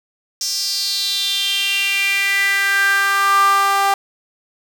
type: tone with high-pass filter sweep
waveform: sawtooth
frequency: 395.7 Hz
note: G4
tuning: 16 cents sharp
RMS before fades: -17 dBFS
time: 0.41-3.94 s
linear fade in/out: 2 ms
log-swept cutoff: 5600 to 900 Hz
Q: 5.8
effects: none